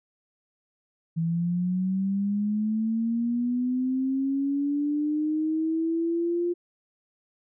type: linear sweep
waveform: sine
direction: up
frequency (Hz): 162.6 to 350.9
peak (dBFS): -23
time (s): 1.16-6.54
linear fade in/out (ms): 20
effects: none